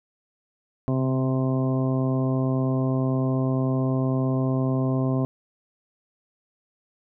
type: harmonic tone with a mistuned harmonic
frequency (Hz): 130.81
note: C3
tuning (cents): 0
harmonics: 1 / 2 / 3 / 4 / 5 / 6 / 7 / 8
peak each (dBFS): -23 / -25 / -32 / -35 / -33 / -44 / -45 / -38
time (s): 0.88-5.25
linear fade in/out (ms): 0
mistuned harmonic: 1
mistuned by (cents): +25
effects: none